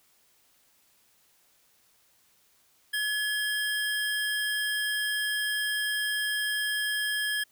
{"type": "tone pair together", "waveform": "square", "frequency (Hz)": [1698, 3205], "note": ["G#6", "G7"], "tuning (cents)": [38, 38], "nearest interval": "major seventh", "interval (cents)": 1100, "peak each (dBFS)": [-29, -33], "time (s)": [2.93, 7.44], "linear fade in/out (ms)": 10, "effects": ["white hiss -65 dBFS RMS until 7.51 s"]}